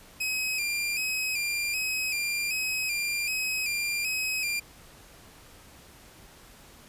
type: tone with vibrato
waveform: sawtooth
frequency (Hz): 2464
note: D#7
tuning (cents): -17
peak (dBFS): -24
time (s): 0.2-4.6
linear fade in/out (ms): 10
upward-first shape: square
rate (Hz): 1.3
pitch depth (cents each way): 54
effects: pink hiss -52 dBFS RMS until 6.88 s + resampled to 32000 Hz